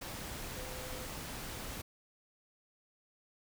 sine tone in noise, 510 Hz, C5, 44 cents flat, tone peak -48 dBFS, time 0.56-1.06 s, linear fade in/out 10 ms, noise pink, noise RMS -43 dBFS, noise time 0.01-1.82 s, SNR -8 dB, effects none

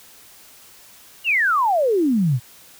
sine exponential sweep, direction down, 2960 to 113.3 Hz, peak -15 dBFS, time 1.24-2.4 s, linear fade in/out 50 ms, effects white hiss -47 dBFS RMS until 2.79 s

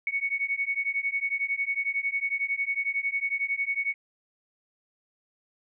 sine beating tone pair, 2217 / 2228 Hz, C#7 / C#7, 0 / +8 cents, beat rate 11 Hz, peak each -29 dBFS, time 0.07-3.94 s, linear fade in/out 2 ms, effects none

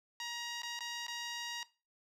10% pulse tone with dropouts, 947 Hz, A#5, 27 cents sharp, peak -31 dBFS, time 0.2-1.63 s, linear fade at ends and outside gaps 1 ms, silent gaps 0.619-0.632 / 0.791-0.806 / 1.067-1.081 s, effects noise-tail reverb RT60 0.3 s tail -17 dB re dry + low-pass 9000 Hz 12 dB/octave

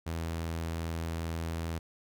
sawtooth tone, 82.41 Hz, E2, in tune, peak -29 dBFS, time 0.06-1.79 s, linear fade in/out 10 ms, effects none

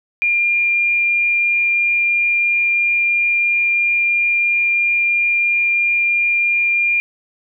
sine tone, 2401 Hz, D7, 38 cents sharp, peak -13 dBFS, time 0.22-7 s, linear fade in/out 0 ms, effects none

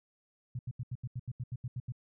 sine tone bursts, 123.47 Hz, B2, in tune, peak -34 dBFS, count 12, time 0.55-1.922 s, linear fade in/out 5 ms, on 41 ms, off 80 ms, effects none

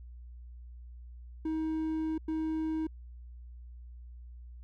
triangle tone bursts at uneven times, 316.4 Hz, D#4, 29 cents sharp, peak -28 dBFS, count 2, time 1.45-2.18 / 2.28-2.87 s, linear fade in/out 5 ms, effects added 60 Hz sine -45 dBFS peak until 4.63 s

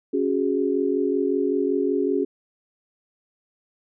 sine chord, C# suspended fourth, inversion none, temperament equal, 277.2 / 370 / 415.3 Hz, C#4 / F#4 / G#4, 0 / 0 / 0 cents, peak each -24 dBFS, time 0.13-2.25 s, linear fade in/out 10 ms, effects none

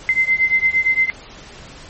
sine beating tone pair, 2068 / 2076.7 Hz, C7 / C7, -21 / -14 cents, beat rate 8.7 Hz, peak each -16 / -17 dBFS, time 0.09-1.1 s, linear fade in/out 0 ms, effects pink hiss -39 dBFS RMS until 1.89 s + MP3 32 kbps

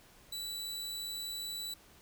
sawtooth tone, 3951 Hz, B7, in tune, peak -35 dBFS, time 0.32-1.74 s, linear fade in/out 5 ms, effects pink hiss -60 dBFS RMS until 2.01 s

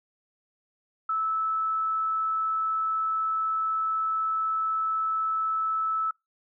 sine tone, 1308 Hz, E6, 14 cents flat, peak -24 dBFS, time 1.09-6.11 s, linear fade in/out 5 ms, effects noise-tail reverb RT60 0.2 s tail -25 dB re dry

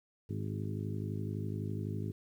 harmonic tone with a mistuned harmonic, 51.91 Hz, G#1, in tune, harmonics 2 / 3 / 4 / 5 / 6 / 7 / 8, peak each -37 / -41 / -43 / -45 / -47 / -48 / -49 dBFS, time 0.29-2.12 s, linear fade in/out 10 ms, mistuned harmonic 7, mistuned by +27 cents, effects 11-bit

